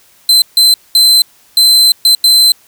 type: tone bursts at uneven times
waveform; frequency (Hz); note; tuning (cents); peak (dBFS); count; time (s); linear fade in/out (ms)
40% pulse; 4075; C8; -47; -3; 6; 0.29-0.42 / 0.57-0.74 / 0.95-1.22 / 1.57-1.92 / 2.05-2.15 / 2.24-2.52; 2
effects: white hiss -47 dBFS RMS until 2.67 s